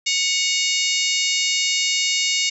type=harmonic tone with a mistuned harmonic; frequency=740 Hz; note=F#5; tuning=in tune; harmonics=3 / 4 / 5 / 6 / 7 / 8 / 9 / 10; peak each=-24 / -25 / -26 / -27 / -27 / -28 / -29 / -29 dBFS; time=0.06-2.5 s; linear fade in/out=10 ms; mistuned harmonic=4; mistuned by=-58 cents; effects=none